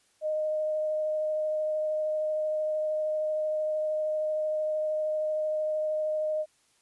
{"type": "tone with vibrato", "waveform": "sine", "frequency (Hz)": 617, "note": "D#5", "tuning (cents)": -15, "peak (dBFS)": -26, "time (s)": [0.21, 6.46], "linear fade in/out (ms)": 50, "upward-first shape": "triangle", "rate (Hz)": 13, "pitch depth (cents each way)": 10, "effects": ["white hiss -67 dBFS RMS until 6.81 s", "resampled to 24000 Hz"]}